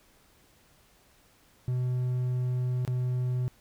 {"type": "tone with dropouts", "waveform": "triangle", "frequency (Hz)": 125.5, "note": "B2", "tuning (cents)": 28, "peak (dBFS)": -24, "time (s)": [1.68, 3.48], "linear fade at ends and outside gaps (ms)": 0, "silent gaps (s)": [2.85, 2.877], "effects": ["pink hiss -62 dBFS RMS until 3.6 s"]}